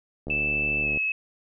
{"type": "click train", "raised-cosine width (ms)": 2, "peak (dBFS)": -21, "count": 53, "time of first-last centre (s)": [0.27, 0.974], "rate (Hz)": 73.9}
{"type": "tone with pitch glide", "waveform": "sine", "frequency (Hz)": [2637, 2583], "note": ["E7", "E7"], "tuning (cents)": [0, -36], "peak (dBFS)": -23, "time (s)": [0.3, 1.12], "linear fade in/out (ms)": 2, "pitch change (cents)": -36, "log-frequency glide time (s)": [0.82, 0.89]}
{"effects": []}